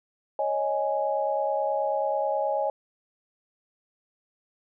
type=chord; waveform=sine; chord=C# suspended second; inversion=none; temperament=just; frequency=554.4 / 623.7 / 831.5 Hz; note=C#5 / D#5 / G#5; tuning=0 / +4 / +2 cents; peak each=-28 dBFS; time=0.39-2.7 s; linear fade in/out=2 ms; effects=none